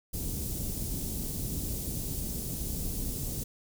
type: band-stop noise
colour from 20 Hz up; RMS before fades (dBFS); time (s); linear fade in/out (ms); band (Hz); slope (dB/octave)
pink; -34; 0.13-3.44; 10; 270 to 8100; 12
effects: none